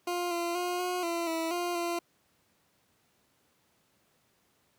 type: tone with pitch steps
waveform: 20% pulse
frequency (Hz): 352.1 / 343.4 / 356.1 / 360.6 / 339.3 / 327.1 / 350.7 / 343.5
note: F4 / F4 / F4 / F#4 / F4 / E4 / F4 / F4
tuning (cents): +14 / -29 / +34 / -45 / -50 / -13 / +7 / -29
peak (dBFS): -25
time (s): 0.07-1.99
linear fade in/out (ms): 5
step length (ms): 240
effects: pink hiss -70 dBFS RMS until 4.78 s + high-pass 100 Hz 12 dB/octave